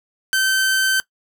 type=tone; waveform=sawtooth; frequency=1544 Hz; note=G6; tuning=27 cents flat; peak=-12 dBFS; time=0.33-1 s; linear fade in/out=0 ms; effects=noise-tail reverb RT60 0.1 s tail -20 dB re dry